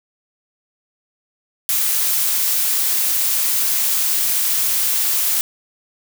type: noise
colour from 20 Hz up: blue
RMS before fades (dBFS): -18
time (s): 1.69-5.41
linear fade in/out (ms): 0
effects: none